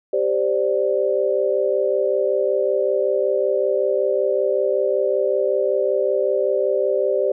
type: chord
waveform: sine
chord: G suspended fourth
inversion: none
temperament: just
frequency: 392 / 522.7 / 588 Hz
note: G4 / C5 / D5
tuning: 0 / -2 / +2 cents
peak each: -21 dBFS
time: 0.13-7.32 s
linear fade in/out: 5 ms
effects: none